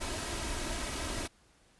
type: noise with comb filter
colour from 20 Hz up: pink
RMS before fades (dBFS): -36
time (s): 0-1.28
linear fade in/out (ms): 20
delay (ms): 3.1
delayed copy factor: +0.55
effects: pink hiss -65 dBFS RMS until 1.79 s + resampled to 24000 Hz